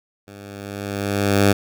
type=tone with level ramp; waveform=10% pulse; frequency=100.3 Hz; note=G2; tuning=40 cents sharp; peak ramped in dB=-31 to -3 dBFS; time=0.27-1.53 s; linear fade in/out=10 ms; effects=none